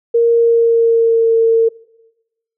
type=tone with pitch glide; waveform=sine; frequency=466.2 to 454.5 Hz; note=A#4 to A#4; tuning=0 to -44 cents; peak=-8 dBFS; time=0.14-1.69 s; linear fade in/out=10 ms; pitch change=-44 cents; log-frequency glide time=0.31-1.35 s; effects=noise-tail reverb RT60 1.0 s tail -22 dB re dry